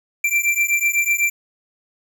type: beating tone pair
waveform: square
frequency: 2349 / 2357 Hz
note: D7 / D7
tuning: 0 / +6 cents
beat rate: 8 Hz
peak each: -20 dBFS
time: 0.24-1.3 s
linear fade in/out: 5 ms
effects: none